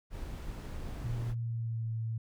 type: noise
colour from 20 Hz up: brown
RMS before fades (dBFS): -40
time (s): 0.1-1.35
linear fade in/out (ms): 50
type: tone with pitch glide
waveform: sine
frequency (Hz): 117.7 to 112.78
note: A#2 to A2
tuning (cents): +17 to +43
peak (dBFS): -32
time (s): 1.04-2.18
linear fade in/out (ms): 5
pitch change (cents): -74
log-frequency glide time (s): 1.21-1.89
effects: none